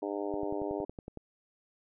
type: harmonic tone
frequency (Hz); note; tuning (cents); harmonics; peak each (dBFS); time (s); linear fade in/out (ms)
101.2; G#2; -44; 3 / 4 / 5 / 6 / 7 / 8 / 9; -37 / -36 / -42 / -40 / -44 / -46 / -46; 0.02-0.85; 5
type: click train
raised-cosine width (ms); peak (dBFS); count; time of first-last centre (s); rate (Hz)
2; -28; 10; 0.34-1.173; 10.8
effects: none